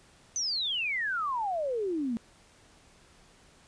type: exponential sweep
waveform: sine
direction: down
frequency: 6220 to 220 Hz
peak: -28 dBFS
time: 0.36-2.17 s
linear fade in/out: 0 ms
effects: pink hiss -59 dBFS RMS until 3.67 s + resampled to 22050 Hz